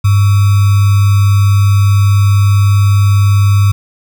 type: tone with sample-and-hold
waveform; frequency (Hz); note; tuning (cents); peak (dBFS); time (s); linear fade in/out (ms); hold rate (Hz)
sine; 100.2; G2; +38; -5; 0.04-3.72; 10; 1225
effects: none